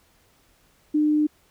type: tone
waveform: sine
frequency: 301.7 Hz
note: D4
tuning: 47 cents sharp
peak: -17 dBFS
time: 0.94-1.27 s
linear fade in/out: 10 ms
effects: pink hiss -61 dBFS RMS until 1.5 s